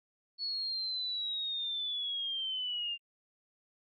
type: linear sweep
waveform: sine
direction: down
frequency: 4410 to 2783 Hz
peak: -33 dBFS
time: 0.38-2.98 s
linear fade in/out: 50 ms
effects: AAC 32 kbps